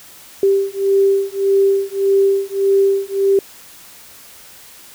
sine beating tone pair, 392 / 393.7 Hz, G4 / G4, 0 / +8 cents, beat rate 1.7 Hz, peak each -15 / -15 dBFS, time 0.43-3.39 s, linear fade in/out 2 ms, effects white hiss -41 dBFS RMS until 4.94 s

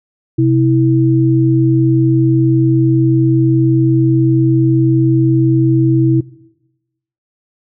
sine tone pair together, 129.13 / 325.7 Hz, C3 / E4, -22 / -21 cents, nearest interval octave + major third, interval 1601 cents, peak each -11 dBFS, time 0.38-6.21 s, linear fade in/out 10 ms, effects noise-tail reverb RT60 1.0 s tail -20 dB re dry

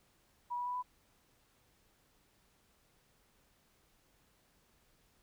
sine tone with pitch steps, 970 / 978.4 / 987 / 995.5 Hz, B5 / B5 / B5 / B5, -31 / -16 / -1 / +14 cents, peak -35 dBFS, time 0.5-0.828 s, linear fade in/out 20 ms, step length 82 ms, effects pink hiss -71 dBFS RMS until 5.22 s

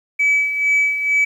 sine tone with tremolo, 2291 Hz, D7, 44 cents flat, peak -10 dBFS, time 0.19-1.25 s, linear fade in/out 10 ms, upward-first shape sine, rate 2.2 Hz, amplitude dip 65%, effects tanh soft clip ceiling -10 dBFS + 8-bit

